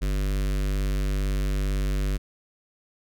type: tone with notch filter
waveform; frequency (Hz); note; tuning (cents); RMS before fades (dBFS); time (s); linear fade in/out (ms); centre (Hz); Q
square; 48.91; G1; -3; -25; 0.01-2.18; 20; 840; 1.2
effects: none